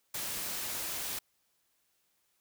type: noise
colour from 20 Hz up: white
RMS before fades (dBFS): -37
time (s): 0.14-1.19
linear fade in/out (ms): 5
effects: white hiss -75 dBFS RMS until 2.4 s